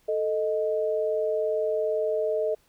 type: tone pair together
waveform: sine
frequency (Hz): 440 / 622.3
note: A4 / D#5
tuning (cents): 0 / 0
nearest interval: tritone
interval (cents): 600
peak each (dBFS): -26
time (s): 0.08-2.55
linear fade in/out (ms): 10
effects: pink hiss -64 dBFS RMS until 2.68 s